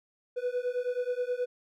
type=beating tone pair; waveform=triangle; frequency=489.9 / 499.3 Hz; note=B4 / B4; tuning=-14 / +19 cents; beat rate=9.4 Hz; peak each=-30 dBFS; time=0.36-1.46 s; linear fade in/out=20 ms; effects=none